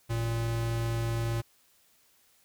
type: tone pair together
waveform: square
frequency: 54.46 / 115.4 Hz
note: A1 / A#2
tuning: -17 / -17 cents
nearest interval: octave + minor second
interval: 1300 cents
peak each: -39 / -29 dBFS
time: 0.09-1.42 s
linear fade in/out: 20 ms
effects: white hiss -65 dBFS RMS until 2.44 s